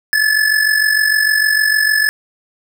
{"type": "tone with amplitude modulation", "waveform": "square", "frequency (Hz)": 1726, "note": "A6", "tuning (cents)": -34, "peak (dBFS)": -9, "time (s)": [0.13, 2.09], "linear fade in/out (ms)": 0, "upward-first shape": "sine", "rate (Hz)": 46.6, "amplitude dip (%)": 65, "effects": []}